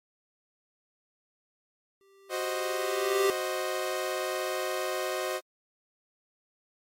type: tone with exponential growth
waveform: square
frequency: 392 Hz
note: G4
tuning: in tune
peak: -22 dBFS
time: 2.01-3.3 s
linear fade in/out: 0 ms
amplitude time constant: 280 ms
type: chord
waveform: sawtooth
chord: C diminished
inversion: second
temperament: equal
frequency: 370 / 523.3 / 622.3 Hz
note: Gb4 / C5 / Eb5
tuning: 0 / 0 / 0 cents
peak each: -30 dBFS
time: 2.29-5.41 s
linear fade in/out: 50 ms
effects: MP3 64 kbps